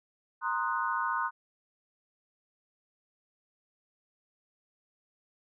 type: chord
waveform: sine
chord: C half-diminished seventh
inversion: third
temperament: equal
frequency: 932.3 / 1046.5 / 1244.5 / 1480 Hz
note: Bb5 / C6 / Eb6 / Gb6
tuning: 0 / 0 / 0 / 0 cents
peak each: -34 / -33 / -34 / -34 dBFS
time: 0.41-1.31 s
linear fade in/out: 50 ms
effects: none